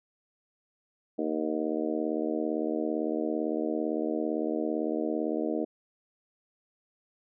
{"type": "harmonic tone with a mistuned harmonic", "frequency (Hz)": 77.78, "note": "D#2", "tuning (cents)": 0, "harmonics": [3, 4, 5, 6, 7, 8, 9], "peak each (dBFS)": [-35, -31, -36, -34, -41, -36, -44], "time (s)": [1.18, 5.65], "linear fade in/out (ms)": 10, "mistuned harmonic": 9, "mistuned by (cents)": 42, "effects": []}